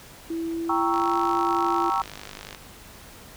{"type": "tone with pitch glide", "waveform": "sine", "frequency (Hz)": [330, 342], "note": ["E4", "F4"], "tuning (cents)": [2, -36], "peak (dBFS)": -26, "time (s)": [0.3, 1.9], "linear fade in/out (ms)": 5, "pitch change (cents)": 62, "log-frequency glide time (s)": [0.47, 1.15]}
{"type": "chord", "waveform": "sine", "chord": "G diminished seventh", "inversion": "none", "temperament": "equal", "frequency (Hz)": [784, 932.3, 1108.7, 1318.5], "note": ["G5", "Bb5", "Db6", "Fb6"], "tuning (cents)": [0, 0, 0, 0], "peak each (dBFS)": -27, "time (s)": [0.69, 2.02], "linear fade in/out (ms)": 5}
{"type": "click train", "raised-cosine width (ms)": 0.2, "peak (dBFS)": -20, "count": 83, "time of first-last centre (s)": [0.94, 2.548], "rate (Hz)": 51}
{"effects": ["pink hiss -46 dBFS RMS until 3.36 s"]}